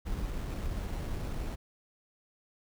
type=noise with sample-and-hold; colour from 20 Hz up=brown; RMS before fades=-35 dBFS; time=0.05-1.56 s; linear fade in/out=20 ms; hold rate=4900 Hz; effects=none